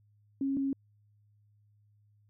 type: tone pair in turn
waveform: sine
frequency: 273 / 273 Hz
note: C#4 / C#4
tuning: -26 / -26 cents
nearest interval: unison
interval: 0 cents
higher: neither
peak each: -28 dBFS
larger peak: neither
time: 0.41-0.57 / 0.57-0.73 s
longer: neither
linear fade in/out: 2 ms
effects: added 104 Hz sine -63 dBFS peak until 2.29 s